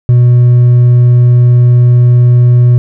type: tone with hard clipping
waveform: sine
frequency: 122.3 Hz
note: B2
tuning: 16 cents flat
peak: -3 dBFS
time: 0.09-2.78 s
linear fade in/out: 0 ms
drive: 2 dB
effects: none